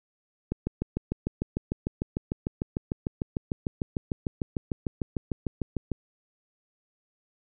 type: click train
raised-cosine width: 3 ms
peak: -15 dBFS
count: 37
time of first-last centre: 0.52-5.917 s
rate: 6.67 Hz
effects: none